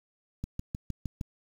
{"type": "click train", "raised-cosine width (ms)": 5, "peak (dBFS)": -21, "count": 6, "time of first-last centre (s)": [0.44, 1.212], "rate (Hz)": 6.48, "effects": ["8-bit"]}